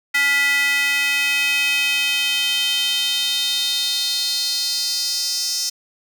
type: tone with high-pass filter sweep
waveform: square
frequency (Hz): 282.3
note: C#4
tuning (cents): +32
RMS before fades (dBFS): -20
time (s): 0.14-5.7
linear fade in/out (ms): 10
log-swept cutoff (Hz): 1900 to 5400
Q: 4.5
effects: none